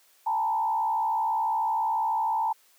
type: tone with frequency modulation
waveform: sine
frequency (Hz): 890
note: A5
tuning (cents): +20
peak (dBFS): -23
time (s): 0.26-2.53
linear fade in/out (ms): 10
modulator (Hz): 66.1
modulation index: 0.89
effects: white hiss -61 dBFS RMS until 2.78 s + high-pass 400 Hz 12 dB/octave